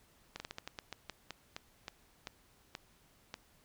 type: slowing click train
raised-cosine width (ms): 0.2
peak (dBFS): -24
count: 15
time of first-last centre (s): 0.36-3.341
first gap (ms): 40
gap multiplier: 1.23
effects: pink hiss -67 dBFS RMS until 3.64 s